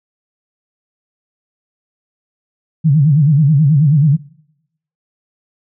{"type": "tone with vibrato", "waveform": "sine", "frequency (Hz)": 147.8, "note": "D3", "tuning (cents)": 11, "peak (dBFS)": -7, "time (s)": [2.84, 4.17], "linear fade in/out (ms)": 20, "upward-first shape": "sine", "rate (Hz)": 9.3, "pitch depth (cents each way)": 160, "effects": ["noise-tail reverb RT60 0.8 s tail -23 dB re dry"]}